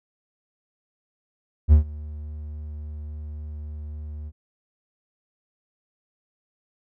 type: tone with ADSR envelope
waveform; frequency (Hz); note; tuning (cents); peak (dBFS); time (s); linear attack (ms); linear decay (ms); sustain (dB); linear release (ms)
triangle; 75.3; D2; +44; -6; 1.68-4.32; 44; 110; -24; 45
effects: none